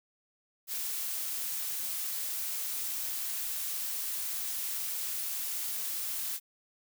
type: noise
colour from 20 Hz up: blue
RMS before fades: -35 dBFS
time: 0.67-6.4 s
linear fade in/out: 50 ms
effects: none